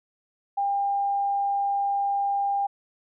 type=tone; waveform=sine; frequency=800 Hz; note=G5; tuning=35 cents sharp; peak=-22 dBFS; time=0.57-2.67 s; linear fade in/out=10 ms; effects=none